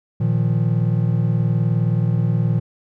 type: chord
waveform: triangle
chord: Bb suspended fourth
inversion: none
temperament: equal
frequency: 116.54 / 155.56 / 174.61 Hz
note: Bb2 / Eb3 / F3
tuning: 0 / 0 / 0 cents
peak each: -16 / -19 / -21 dBFS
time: 0.2-2.6 s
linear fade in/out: 10 ms
effects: none